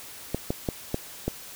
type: clicks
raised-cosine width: 2 ms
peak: -12 dBFS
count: 5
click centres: 0.346 / 0.505 / 0.688 / 0.944 / 1.28 s
effects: white hiss -43 dBFS RMS until 1.55 s